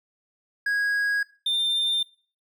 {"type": "tone pair in turn", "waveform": "triangle", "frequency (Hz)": [1650, 3597], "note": ["G#6", "A7"], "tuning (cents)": [-12, 37], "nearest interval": "octave + minor second", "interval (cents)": 1349, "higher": "second", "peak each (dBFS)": -20, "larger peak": "neither", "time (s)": [[0.66, 1.23], [1.46, 2.03]], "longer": "neither", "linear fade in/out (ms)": 5, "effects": ["noise-tail reverb RT60 0.4 s tail -19 dB re dry"]}